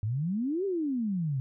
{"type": "exponential two-way sweep", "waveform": "sine", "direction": "up then down", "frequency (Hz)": [99.6, 405.9, 126.7], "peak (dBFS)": -27, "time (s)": [0.03, 1.4], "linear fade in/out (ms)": 0, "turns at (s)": 0.65, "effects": []}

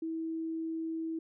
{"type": "tone", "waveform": "sine", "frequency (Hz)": 324.5, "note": "E4", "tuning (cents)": -27, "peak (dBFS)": -33, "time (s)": [0.02, 1.19], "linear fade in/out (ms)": 5, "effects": []}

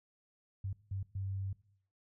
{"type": "tone bursts at uneven times", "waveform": "sine", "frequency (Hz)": 96.9, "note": "G2", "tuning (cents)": -20, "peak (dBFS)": -35, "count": 3, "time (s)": [[0.64, 0.73], [0.91, 1.03], [1.15, 1.53]], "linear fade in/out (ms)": 5, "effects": ["noise-tail reverb RT60 0.6 s tail -19 dB re dry"]}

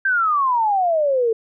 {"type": "exponential sweep", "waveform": "sine", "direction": "down", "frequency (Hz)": [1597, 440], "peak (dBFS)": -15, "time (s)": [0.05, 1.33], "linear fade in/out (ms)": 5, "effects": []}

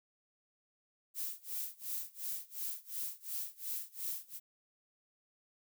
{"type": "noise with tremolo", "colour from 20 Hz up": "violet", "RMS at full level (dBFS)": -38, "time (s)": [1.14, 4.4], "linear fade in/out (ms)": 50, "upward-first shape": "sine", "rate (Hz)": 2.8, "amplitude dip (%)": 95, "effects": []}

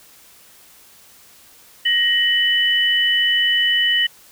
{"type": "tone pair together", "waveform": "sine", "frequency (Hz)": [1883, 2987], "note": ["A#6", "F#7"], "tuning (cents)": [17, 16], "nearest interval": "minor sixth", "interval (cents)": 799, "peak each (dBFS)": [-18, -16], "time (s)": [1.85, 4.07], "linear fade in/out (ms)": 10, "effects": ["white hiss -48 dBFS RMS until 4.31 s"]}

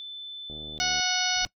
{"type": "tone", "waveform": "sine", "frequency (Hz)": 3520, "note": "A7", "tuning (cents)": 0, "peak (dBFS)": -36, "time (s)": [0, 0.78], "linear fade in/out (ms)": 0}
{"type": "click train", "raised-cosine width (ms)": 2, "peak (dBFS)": -31, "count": 39, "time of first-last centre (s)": [0.5, 0.997], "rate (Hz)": 76.4}
{"type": "harmonic tone", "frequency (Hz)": 734, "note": "F#5", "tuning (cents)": -14, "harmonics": [1, 2, 3, 4, 5, 6, 7, 8], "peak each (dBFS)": [-32, -32, -32, -32, -32, -32, -32, -32], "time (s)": [0.8, 1.45], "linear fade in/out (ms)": 0}
{"type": "noise with exponential growth", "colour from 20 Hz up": "brown", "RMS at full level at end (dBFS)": -40, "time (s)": [1.2, 1.47], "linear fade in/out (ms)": 2, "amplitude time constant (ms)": 57}
{"effects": ["noise-tail reverb RT60 0.1 s tail -22 dB re dry"]}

